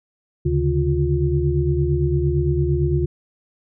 sine tone cluster, 75.1 / 137.2 / 146 / 353.6 Hz, D2 / C#3 / D3 / F4, +39 / -17 / -10 / +22 cents, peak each -21 / -22 / -23 / -22 dBFS, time 0.45-3.06 s, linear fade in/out 10 ms, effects none

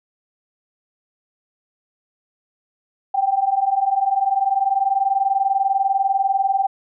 sine tone pair together, 768 / 788.2 Hz, G5 / G5, -36 / +9 cents, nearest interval unison, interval 45 cents, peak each -20 / -18 dBFS, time 3.14-6.67 s, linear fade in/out 10 ms, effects none

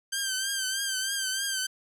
10% pulse tone with vibrato, 1568 Hz, G6, in tune, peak -19 dBFS, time 0.12-1.67 s, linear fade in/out 10 ms, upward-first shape triangle, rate 3.2 Hz, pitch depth 63 cents each way, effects none

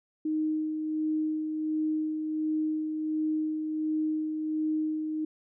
sine tone with tremolo, 310.6 Hz, D#4, 3 cents flat, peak -25 dBFS, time 0.25-5.25 s, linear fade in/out 5 ms, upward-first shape sine, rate 1.4 Hz, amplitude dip 40%, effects none

